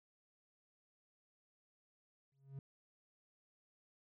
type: tone with exponential growth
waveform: triangle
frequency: 136.7 Hz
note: C#3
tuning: 24 cents flat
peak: -40 dBFS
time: 2.32-2.59 s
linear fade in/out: 2 ms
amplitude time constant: 57 ms
effects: none